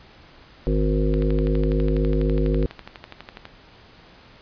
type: harmonic tone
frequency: 51.91 Hz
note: G#1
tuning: in tune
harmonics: 1 / 3 / 5 / 7 / 9 / 10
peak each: -20 / -25 / -27 / -27 / -28 / -34 dBFS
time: 0.67-2.66 s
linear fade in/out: 0 ms
type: click train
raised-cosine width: 0.3 ms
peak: -20 dBFS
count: 29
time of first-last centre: 1.14-3.454 s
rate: 12.1 Hz
effects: pink hiss -49 dBFS RMS until 4.41 s + resampled to 11025 Hz